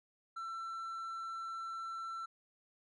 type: tone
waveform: triangle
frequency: 1342 Hz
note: E6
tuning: 31 cents sharp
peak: -38 dBFS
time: 0.36-2.26 s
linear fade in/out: 10 ms
effects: resampled to 22050 Hz